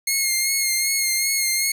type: tone with vibrato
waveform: 10% pulse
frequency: 2144 Hz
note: C7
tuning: 42 cents sharp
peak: -10 dBFS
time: 0.07-1.72 s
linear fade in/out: 5 ms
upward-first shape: sine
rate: 2.6 Hz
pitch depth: 33 cents each way
effects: none